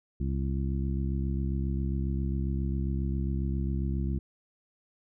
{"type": "harmonic tone", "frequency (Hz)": 67.4, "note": "C#2", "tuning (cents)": -48, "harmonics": [1, 2, 3, 4, 5], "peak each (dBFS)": [-29, -33, -35, -42, -41], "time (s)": [0.2, 4.19], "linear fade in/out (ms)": 5, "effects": []}